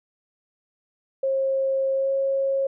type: tone with pitch glide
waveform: sine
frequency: 537 to 543.2 Hz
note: C5 to C#5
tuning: +45 to -35 cents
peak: -20 dBFS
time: 1.23-2.67 s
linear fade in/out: 5 ms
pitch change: +20 cents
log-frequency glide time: 1.93-2.11 s
effects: none